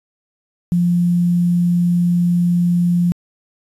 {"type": "tone with quantisation", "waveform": "sine", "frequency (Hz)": 174.61, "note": "F3", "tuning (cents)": 0, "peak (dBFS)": -12, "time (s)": [0.72, 3.12], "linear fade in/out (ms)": 0, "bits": 7, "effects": ["resampled to 32000 Hz"]}